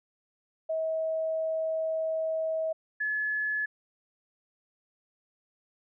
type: tone pair in turn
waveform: sine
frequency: 641 / 1711.3 Hz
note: E5 / A6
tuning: -49 / -49 cents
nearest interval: octave + perfect fourth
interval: 1700 cents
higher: second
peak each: -27 dBFS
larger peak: neither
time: 0.69-2.73 / 3-3.66 s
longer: first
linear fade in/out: 10 ms
effects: none